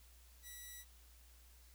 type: tone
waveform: 5% pulse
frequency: 1951 Hz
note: B6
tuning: 22 cents flat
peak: -40 dBFS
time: 0.42-0.85 s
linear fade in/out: 50 ms
effects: added 60 Hz sine -61 dBFS peak until 1.74 s + white hiss -67 dBFS RMS until 1.74 s